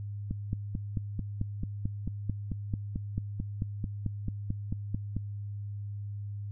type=click train; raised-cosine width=5 ms; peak=-19 dBFS; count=23; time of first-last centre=0.31-5.167 s; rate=4.53 Hz; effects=added 102 Hz sine -35 dBFS peak until 6.51 s